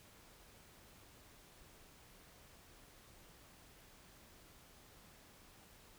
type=silence; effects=pink hiss -62 dBFS RMS until 5.98 s